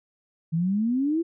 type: exponential sweep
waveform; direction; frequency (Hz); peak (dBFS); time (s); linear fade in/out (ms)
sine; up; 157.4 to 344; -21; 0.52-1.23; 20
effects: none